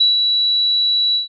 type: tone with ADSR envelope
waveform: sine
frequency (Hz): 3927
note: B7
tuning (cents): -11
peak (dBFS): -9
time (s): 0-1.28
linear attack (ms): 9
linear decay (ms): 150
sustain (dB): -4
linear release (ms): 130
effects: none